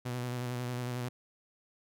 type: tone with vibrato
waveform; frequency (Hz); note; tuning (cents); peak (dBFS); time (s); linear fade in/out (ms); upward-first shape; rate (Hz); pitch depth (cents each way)
sawtooth; 123.4; B2; -1; -30; 0.05-1.09; 10; square; 11; 25
effects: none